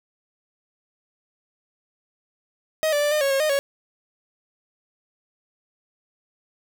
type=tone with pitch steps; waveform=45% pulse; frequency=629 / 584 / 588 / 607 / 552 / 543 / 615 / 556 Hz; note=D#5 / D5 / D5 / D#5 / C#5 / C#5 / D#5 / C#5; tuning=+19 / -10 / +2 / -43 / -7 / -36 / -20 / +5 cents; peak=-19 dBFS; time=2.83-3.59 s; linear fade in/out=0 ms; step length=95 ms; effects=none